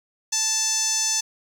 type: tone with band-pass filter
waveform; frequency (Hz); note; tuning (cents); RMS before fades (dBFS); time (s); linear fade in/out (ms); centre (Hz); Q
sawtooth; 880; A5; 0; -23; 0.32-1.21; 10; 6200; 5.3
effects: 8-bit